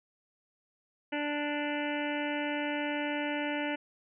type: harmonic tone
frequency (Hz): 293.7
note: D4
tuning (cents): 0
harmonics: 1 / 2 / 3 / 5 / 6 / 7 / 8 / 9 / 10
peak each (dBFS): -34 / -37 / -39 / -41 / -42 / -42 / -43 / -44 / -44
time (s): 1.12-3.76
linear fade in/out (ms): 10
effects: none